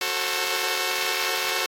5% pulse chord, F# diminished, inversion none, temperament just, 370 / 444 / 532.8 Hz, F#4 / A4 / C5, 0 / +16 / +31 cents, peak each -18 dBFS, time 0.01-1.66 s, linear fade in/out 2 ms, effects AAC 48 kbps

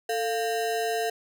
square ring-modulated tone, 572 Hz, D5, 46 cents flat, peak -23 dBFS, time 0.09-1.1 s, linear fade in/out 5 ms, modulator 127 Hz, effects none

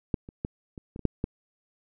clicks, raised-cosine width 3 ms, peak -12 / -29 / -16 / -27 / -25 / -27 / -9 / -14 dBFS, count 8, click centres 0.142 / 0.289 / 0.449 / 0.778 / 0.961 / 0.993 / 1.053 / 1.241 s, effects none

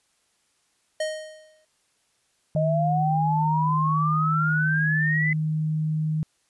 square tone with exponential decay, 622.3 Hz, D#5, in tune, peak -23 dBFS, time 1-1.65 s, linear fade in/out 5 ms, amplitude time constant 140 ms
sine tone, 155.56 Hz, D#3, in tune, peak -22 dBFS, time 2.55-6.23 s, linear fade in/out 0 ms
sine exponential sweep, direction up, 616 to 2037 Hz, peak -22 dBFS, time 2.56-5.33 s, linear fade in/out 2 ms
effects white hiss -68 dBFS RMS until 6.49 s + resampled to 24000 Hz

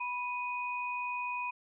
sine tone pair together, 983.5 / 2489 Hz, B5 / D#7, -7 / 0 cents, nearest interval octave + major third, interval 1607 cents, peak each -35 / -37 dBFS, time 0-1.51 s, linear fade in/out 10 ms, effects none

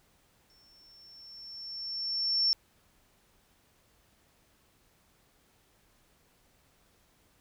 sine tone with exponential growth, 5420 Hz, E8, 47 cents sharp, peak -22 dBFS, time 0.5-2.53 s, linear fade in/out 0 ms, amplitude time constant 440 ms, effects pink hiss -67 dBFS RMS until 7.4 s

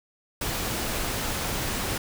pink noise, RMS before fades -29 dBFS, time 0.41-1.98 s, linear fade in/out 5 ms, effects none

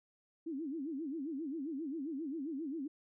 sine tone with vibrato, 297.1 Hz, D4, 20 cents sharp, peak -37 dBFS, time 0.46-2.88 s, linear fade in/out 10 ms, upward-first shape sine, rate 7.5 Hz, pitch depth 220 cents each way, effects none

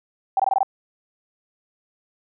sine tone bursts, 776 Hz, G5, 18 cents flat, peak -15 dBFS, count 6, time 0.37-0.631 s, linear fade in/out 2 ms, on 26 ms, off 21 ms, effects none

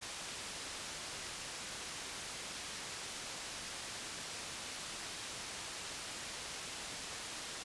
white low-pass noise, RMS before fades -45 dBFS, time 0.01-7.64 s, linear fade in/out 20 ms, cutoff 7100 Hz, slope 12 dB/octave, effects resampled to 24000 Hz

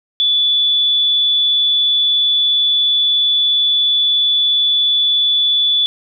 sine tone, 3457 Hz, A7, 31 cents flat, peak -11 dBFS, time 0.2-5.86 s, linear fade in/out 0 ms, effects none

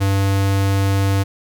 square tone, 98 Hz, G2, in tune, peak -15 dBFS, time 0-1.24 s, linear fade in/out 20 ms, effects none

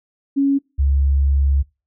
sine tone pair in turn, 277.2 / 69.3 Hz, C#4 / C#2, 0 / 0 cents, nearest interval 2 octaves, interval 2400 cents, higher first, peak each -13 dBFS, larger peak neither, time 0.36-0.59 / 0.78-1.63 s, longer second, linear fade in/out 20 ms, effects noise-tail reverb RT60 0.3 s tail -24 dB re dry

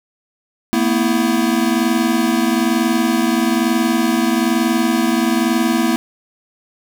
square chord, A suspended second, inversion none, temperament equal with one note detuned, 225.8 / 246.9 / 329.6 Hz, A3 / B3 / E4, +45 / 0 / 0 cents, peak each -19 dBFS, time 0.73-5.96 s, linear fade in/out 0 ms, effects none

